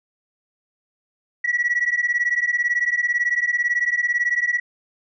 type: beating tone pair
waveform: sine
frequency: 1925 / 1943 Hz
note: B6 / B6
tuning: -45 / -29 cents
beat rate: 18 Hz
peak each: -20 dBFS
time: 1.44-4.6 s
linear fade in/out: 10 ms
effects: tanh soft clip ceiling -13 dBFS